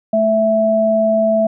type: tone pair together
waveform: sine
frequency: 218.4 / 659.3 Hz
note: A3 / E5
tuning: -13 / 0 cents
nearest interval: octave + perfect fifth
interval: 1913 cents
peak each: -18 / -12 dBFS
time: 0.13-1.47 s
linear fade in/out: 5 ms
effects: none